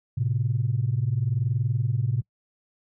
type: tone pair together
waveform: sine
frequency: 110 / 130.81 Hz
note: A2 / C3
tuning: 0 / 0 cents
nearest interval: minor third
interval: 300 cents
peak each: -24 dBFS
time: 0.17-2.22 s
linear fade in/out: 10 ms
effects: noise-tail reverb RT60 0.1 s tail -26 dB re dry + tanh soft clip ceiling -14 dBFS